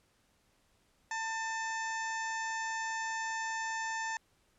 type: harmonic tone with a mistuned harmonic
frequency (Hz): 895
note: A5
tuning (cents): +29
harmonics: 1 / 2 / 3 / 4 / 5 / 6 / 7 / 8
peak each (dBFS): -37 / -37 / -48 / -53 / -56 / -51 / -49 / -48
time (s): 1.11-4.17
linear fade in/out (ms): 2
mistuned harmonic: 3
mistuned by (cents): -64
effects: pink hiss -71 dBFS RMS until 4.58 s + low-pass 11000 Hz 12 dB/octave